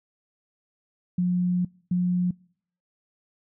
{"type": "tone bursts at uneven times", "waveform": "sine", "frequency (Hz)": 179, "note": "F3", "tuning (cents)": 43, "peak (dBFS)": -20, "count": 2, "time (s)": [[1.18, 1.65], [1.91, 2.31]], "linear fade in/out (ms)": 5, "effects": ["noise-tail reverb RT60 0.6 s tail -26 dB re dry"]}